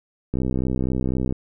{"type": "click train", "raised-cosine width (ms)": 3, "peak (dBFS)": -11, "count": 64, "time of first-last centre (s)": [0.34, 1.324], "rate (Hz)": 64, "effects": []}